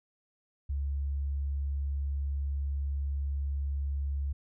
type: tone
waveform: sine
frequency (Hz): 70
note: C#2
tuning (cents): +18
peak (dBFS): -29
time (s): 0.69-4.33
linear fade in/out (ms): 10
effects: none